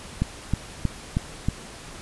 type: click train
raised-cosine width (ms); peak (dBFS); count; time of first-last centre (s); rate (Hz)
5; -9; 5; 0.22-1.486; 3.16
effects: pink hiss -41 dBFS RMS until 2.01 s + resampled to 24000 Hz